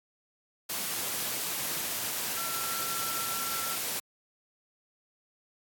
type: tone in noise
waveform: sine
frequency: 1349 Hz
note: E6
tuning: 40 cents sharp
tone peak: -38 dBFS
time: 2.37-3.76 s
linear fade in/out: 10 ms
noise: white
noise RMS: -33 dBFS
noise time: 0.69-4 s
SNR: -8 dB
effects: high-pass 100 Hz 12 dB/octave + AAC 64 kbps